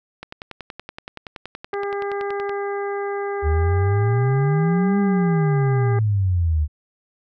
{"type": "click train", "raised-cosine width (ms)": 0.3, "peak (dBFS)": -17, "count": 25, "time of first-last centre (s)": [0.23, 2.494], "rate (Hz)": 10.6}
{"type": "harmonic tone", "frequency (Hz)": 402.2, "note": "G4", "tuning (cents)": 44, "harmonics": [1, 2, 3, 4, 5], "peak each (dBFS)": [-24, -30, -34, -36, -38], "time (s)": [1.73, 5.99], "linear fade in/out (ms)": 2}
{"type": "exponential two-way sweep", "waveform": "sine", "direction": "up then down", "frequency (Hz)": [73.2, 203.2, 73.2], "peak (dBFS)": -16, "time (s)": [3.42, 6.68], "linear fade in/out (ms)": 50, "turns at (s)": 4.99}
{"effects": []}